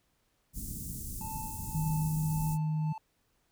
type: band-stop noise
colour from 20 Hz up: pink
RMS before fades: -39 dBFS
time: 0.53-2.58 s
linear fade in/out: 50 ms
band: 240 to 7200 Hz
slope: 24 dB/octave
type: tone with tremolo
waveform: triangle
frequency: 880 Hz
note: A5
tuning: in tune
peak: -37 dBFS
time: 1.21-2.98 s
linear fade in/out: 2 ms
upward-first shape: sine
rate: 1.8 Hz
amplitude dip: 65%
type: tone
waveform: sine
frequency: 155.56 Hz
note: D#3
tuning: in tune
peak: -28 dBFS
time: 1.74-2.93 s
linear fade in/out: 10 ms
effects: pink hiss -74 dBFS RMS until 3.51 s